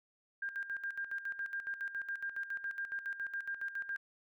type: tone with tremolo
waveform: sine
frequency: 1600 Hz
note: G6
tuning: 35 cents sharp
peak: -35 dBFS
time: 0.42-3.97 s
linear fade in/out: 5 ms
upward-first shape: square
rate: 7.2 Hz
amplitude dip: 70%
effects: none